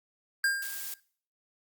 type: tone with exponential decay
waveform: square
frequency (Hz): 1604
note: G6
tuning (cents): +39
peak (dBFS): -23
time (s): 0.44-1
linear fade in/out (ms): 2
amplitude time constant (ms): 120
type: noise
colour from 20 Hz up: blue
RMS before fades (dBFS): -38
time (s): 0.62-0.94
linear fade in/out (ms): 2
effects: noise-tail reverb RT60 0.5 s tail -22 dB re dry + Opus 48 kbps